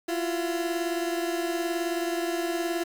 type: beating tone pair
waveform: 30% pulse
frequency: 338.1 / 357.1 Hz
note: E4 / F4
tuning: +44 / +39 cents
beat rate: 19 Hz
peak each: -25 / -30 dBFS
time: 0.08-2.84 s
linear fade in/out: 10 ms
effects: 8-bit